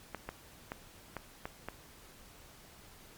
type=clicks; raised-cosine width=0.5 ms; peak=-23 dBFS; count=6; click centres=0.147 / 0.29 / 0.719 / 1.167 / 1.455 / 1.686 s; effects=pink hiss -56 dBFS RMS until 3.17 s + MP3 96 kbps